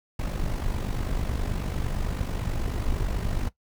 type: noise with amplitude modulation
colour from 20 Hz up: brown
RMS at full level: -25 dBFS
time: 0.19-3.49 s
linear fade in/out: 5 ms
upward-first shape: sine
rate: 49.1 Hz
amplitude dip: 60%
effects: noise-tail reverb RT60 0.1 s tail -17 dB re dry